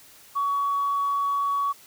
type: tone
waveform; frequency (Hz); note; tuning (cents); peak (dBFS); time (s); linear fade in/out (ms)
sine; 1126; C#6; +27; -21; 0.35-1.73; 20
effects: tanh soft clip ceiling -17 dBFS + white hiss -51 dBFS RMS until 1.86 s